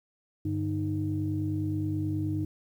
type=tone cluster; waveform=sine; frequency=98.8 / 148.3 / 309.3 Hz; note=G2 / D3 / D#4; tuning=+14 / +17 / -10 cents; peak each=-30 / -35 / -30 dBFS; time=0.45-2.45 s; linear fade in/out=5 ms; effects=tanh soft clip ceiling -18 dBFS + 10-bit